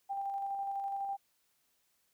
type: tone with tremolo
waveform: sine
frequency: 791 Hz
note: G5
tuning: 15 cents sharp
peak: -33 dBFS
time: 0.09-1.17 s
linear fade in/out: 20 ms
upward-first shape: square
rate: 12 Hz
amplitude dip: 25%
effects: white hiss -75 dBFS RMS until 2.13 s